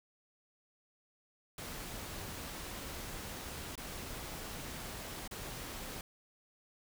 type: noise with dropouts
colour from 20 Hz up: pink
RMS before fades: -44 dBFS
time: 1.58-6.01 s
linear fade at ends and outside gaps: 2 ms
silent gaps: 3.755-3.777 / 5.277-5.311 s
effects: none